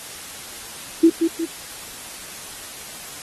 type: tone with echo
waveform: sine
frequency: 330.7 Hz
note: E4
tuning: 6 cents sharp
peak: -7 dBFS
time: 1.03-1.1 s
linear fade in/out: 10 ms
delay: 180 ms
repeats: 2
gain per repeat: -7 dB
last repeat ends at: 1.46 s
effects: white hiss -36 dBFS RMS until 3.22 s + AAC 32 kbps